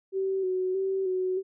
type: tone with vibrato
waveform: sine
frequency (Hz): 377.5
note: F#4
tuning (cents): +35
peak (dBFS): -25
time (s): 0.12-1.43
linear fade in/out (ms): 50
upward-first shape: square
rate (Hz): 1.6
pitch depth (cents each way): 31
effects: none